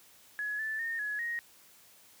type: tone with pitch steps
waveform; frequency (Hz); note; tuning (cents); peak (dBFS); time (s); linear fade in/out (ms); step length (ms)
sine; 1689 / 1755 / 1833 / 1690 / 1875; G#6 / A6 / A#6 / G#6 / A#6; +29 / -5 / -30 / +30 / +10; -32; 0.39-1.39; 0; 200
effects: white hiss -59 dBFS RMS until 2.2 s + high-pass 60 Hz 12 dB/octave